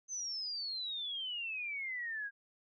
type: exponential sweep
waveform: sine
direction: down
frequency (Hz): 6272 to 1607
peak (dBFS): -37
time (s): 0.08-2.31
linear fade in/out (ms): 50
effects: none